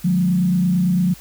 sine tone with frequency modulation, 180 Hz, F#3, 47 cents flat, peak -14 dBFS, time 0.04-1.14 s, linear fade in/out 10 ms, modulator 28.9 Hz, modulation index 0.66, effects added 50 Hz sine -45 dBFS peak until 1.2 s + white hiss -43 dBFS RMS until 1.2 s

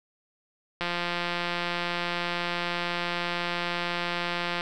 click train, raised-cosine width 0.3 ms, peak -13 dBFS, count 662, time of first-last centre 0.81-4.609 s, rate 174 Hz, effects none

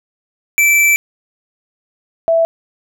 square / sine tone pair in turn, 2327 / 660.4 Hz, D7 / E5, -17 / +3 cents, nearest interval octave + minor seventh, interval 2180 cents, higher first, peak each -9 dBFS, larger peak neither, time 0.58-0.96 / 2.28-2.45 s, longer first, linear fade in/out 0 ms, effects none

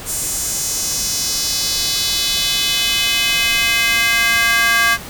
square tone with high-pass filter sweep, 231 Hz, A#3, 16 cents flat, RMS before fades -17 dBFS, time 0.05-4.98 s, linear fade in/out 50 ms, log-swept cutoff 8100 to 1500 Hz, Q 2.2, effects pink hiss -32 dBFS RMS until 5.09 s

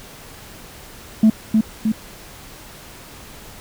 sine tone with echo, 218.8 Hz, A3, 9 cents flat, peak -6 dBFS, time 1.23-1.3 s, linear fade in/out 5 ms, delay 310 ms, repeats 2, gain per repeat -4 dB, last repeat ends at 1.92 s, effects tanh soft clip ceiling -6 dBFS + pink hiss -40 dBFS RMS until 3.6 s

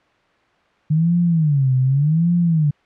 sine tone with vibrato, 149.9 Hz, D3, 36 cents sharp, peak -13 dBFS, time 0.9-2.71 s, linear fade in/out 10 ms, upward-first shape sine, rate 0.86 Hz, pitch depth 260 cents each way, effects white hiss -57 dBFS RMS until 2.85 s + low-pass 2000 Hz 12 dB/octave

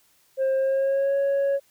sine tone with pitch glide, 532 to 555.2 Hz, C5 to C#5, +29 to +3 cents, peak -17 dBFS, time 0.37-1.6 s, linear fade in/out 50 ms, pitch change +74 cents, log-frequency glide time 0.57-1.16 s, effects tanh soft clip ceiling -19 dBFS + white hiss -62 dBFS RMS until 1.7 s

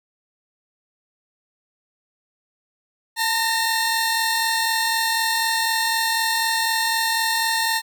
sawtooth tone cluster, 899 / 1842 / 4206 Hz, A5 / A#6 / C8, +37 / -21 / +8 cents, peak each -19 / -20 / -23 dBFS, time 3.16-7.82 s, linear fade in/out 50 ms, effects none

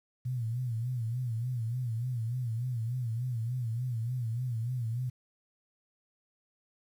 sine tone with vibrato, 119.6 Hz, A#2, 45 cents sharp, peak -30 dBFS, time 0.25-5.1 s, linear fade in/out 10 ms, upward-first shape sine, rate 3.4 Hz, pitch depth 120 cents each way, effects 10-bit

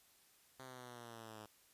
5% pulse linear sweep, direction down, 131.8 to 105.8 Hz, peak -40 dBFS, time 0.59-1.46 s, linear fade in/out 5 ms, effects white hiss -69 dBFS RMS until 1.73 s + resampled to 32000 Hz

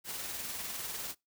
white noise with tremolo, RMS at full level -38 dBFS, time 0.04-1.15 s, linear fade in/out 50 ms, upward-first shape sine, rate 20 Hz, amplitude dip 35%, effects noise-tail reverb RT60 0.2 s tail -24 dB re dry

